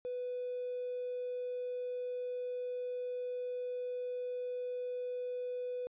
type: tone with hard clipping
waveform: triangle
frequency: 496.4 Hz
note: B4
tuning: 9 cents sharp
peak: -36 dBFS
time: 0.05-5.87 s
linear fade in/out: 0 ms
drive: 3 dB
effects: resampled to 8000 Hz